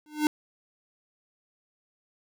square tone with exponential growth, 302 Hz, D4, 48 cents sharp, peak -18 dBFS, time 0.06-0.27 s, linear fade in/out 1 ms, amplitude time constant 45 ms, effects none

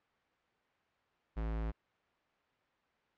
square tone, 54.9 Hz, A1, 3 cents flat, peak -35 dBFS, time 1.36-1.72 s, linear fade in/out 20 ms, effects white hiss -73 dBFS RMS until 3.17 s + low-pass 2000 Hz 12 dB/octave

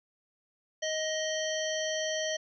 harmonic tone with a mistuned harmonic, 626 Hz, D#5, 10 cents sharp, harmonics 1 / 3 / 5 / 7 / 9 / 10, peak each -32 / -37 / -37 / -44 / -42 / -40 dBFS, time 0.82-2.37 s, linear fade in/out 10 ms, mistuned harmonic 10, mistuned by -62 cents, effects none

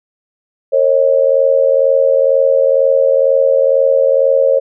sine tone with amplitude modulation, 542 Hz, C#5, 39 cents flat, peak -4 dBFS, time 0.72-4.6 s, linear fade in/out 20 ms, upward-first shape sine, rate 82.1 Hz, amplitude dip 85%, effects none

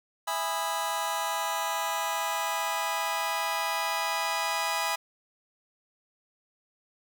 sawtooth chord, E major seventh, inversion none, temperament just, 659.3 / 824.1 / 988.9 / 1236.1 Hz, E5 / G#5 / B5 / D#6, 0 / -14 / +2 / -12 cents, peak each -32 / -29 / -28 / -31 dBFS, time 0.27-4.96 s, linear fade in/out 10 ms, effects none

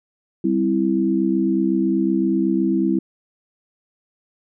sine chord, C major, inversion second, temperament equal, 196 / 261.6 / 329.6 Hz, G3 / C4 / E4, 0 / 0 / 0 cents, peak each -21 / -22 / -19 dBFS, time 0.44-2.99 s, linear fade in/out 5 ms, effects none

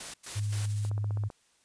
white noise bursts, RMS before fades -40 dBFS, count 3, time 0-0.66 s, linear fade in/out 5 ms, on 140 ms, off 120 ms
blue noise with tremolo, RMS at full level -43 dBFS, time 0.23-0.9 s, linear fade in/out 10 ms, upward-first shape sine, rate 15 Hz, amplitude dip 40%
sine tone, 103.83 Hz, G#2, in tune, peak -28 dBFS, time 0.35-1.29 s, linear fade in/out 20 ms
click train, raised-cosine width 1 ms, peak -29 dBFS, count 8, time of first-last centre 0.85-1.302 s, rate 15.5 Hz
effects white hiss -67 dBFS RMS until 1.64 s + resampled to 22050 Hz

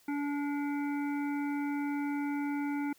harmonic tone with a mistuned harmonic, 287.2 Hz, D4, 39 cents flat, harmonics 1 / 3 / 5 / 7 / 8, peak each -31 / -41 / -45 / -48 / -49 dBFS, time 0.08-2.93 s, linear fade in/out 5 ms, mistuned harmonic 7, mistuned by +33 cents, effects white hiss -64 dBFS RMS until 2.98 s

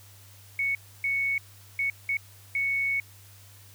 sine tone bursts at uneven times, 2217 Hz, C#7, in tune, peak -24 dBFS, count 5, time 0.59-0.75 / 1.04-1.38 / 1.79-1.9 / 2.09-2.17 / 2.55-3 s, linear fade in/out 2 ms, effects added 99 Hz sine -51 dBFS peak until 3.74 s + white hiss -54 dBFS RMS until 3.74 s

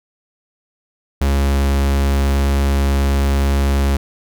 45% pulse tone, 69.3 Hz, C#2, in tune, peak -13 dBFS, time 1.21-3.97 s, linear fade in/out 5 ms, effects none

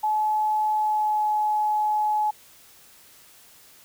sine tone with pitch glide, 856 to 849.1 Hz, A5 to G#5, -48 to +38 cents, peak -20 dBFS, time 0.03-2.31 s, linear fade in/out 10 ms, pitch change -14 cents, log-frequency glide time 0.74-1.25 s, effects white hiss -52 dBFS RMS until 3.84 s

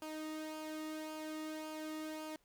sawtooth tone with flanger, 311.1 Hz, D#4, in tune, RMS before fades -44 dBFS, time 0.02-2.36 s, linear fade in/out 2 ms, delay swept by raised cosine 0.51 to 1.29 ms, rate 1.8 Hz, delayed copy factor -0.55, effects pink hiss -75 dBFS RMS until 2.44 s

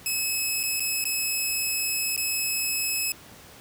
10% pulse tone with dropouts, 2582 Hz, E7, 37 cents flat, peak -16 dBFS, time 0.06-3.12 s, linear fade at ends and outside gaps 1 ms, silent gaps 0.631-0.636 / 0.797-0.804 / 1.041-1.053 / 2.163-2.176 s, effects pink hiss -48 dBFS RMS until 3.6 s + high-pass 60 Hz 12 dB/octave

